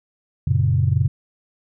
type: chord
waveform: sine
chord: F# major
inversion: none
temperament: equal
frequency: 92.5 / 116.54 / 138.59 Hz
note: F#2 / A#2 / C#3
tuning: 0 / 0 / 0 cents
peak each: -19 dBFS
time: 0.47-1.08 s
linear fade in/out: 5 ms
effects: tanh soft clip ceiling -5 dBFS